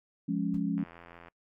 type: chord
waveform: sine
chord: Db major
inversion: first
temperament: equal with one note detuned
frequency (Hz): 175.22 / 207.7 / 277.2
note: F3 / Ab3 / Db4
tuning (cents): +6 / 0 / 0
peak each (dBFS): -32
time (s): 0.28-0.84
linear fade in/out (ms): 10
type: noise with exponential decay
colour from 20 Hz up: brown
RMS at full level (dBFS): -44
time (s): 0.54-0.65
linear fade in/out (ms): 2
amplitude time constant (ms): 23
type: click train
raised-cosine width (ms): 0.5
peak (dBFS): -34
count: 44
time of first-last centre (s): 0.78-1.284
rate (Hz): 85.4
effects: noise-tail reverb RT60 0.1 s tail -25 dB re dry